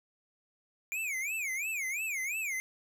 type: tone with vibrato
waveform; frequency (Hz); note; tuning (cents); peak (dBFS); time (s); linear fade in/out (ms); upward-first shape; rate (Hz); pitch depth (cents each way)
square; 2330; D7; -14; -33; 0.92-2.6; 0; sine; 2.9; 230
effects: none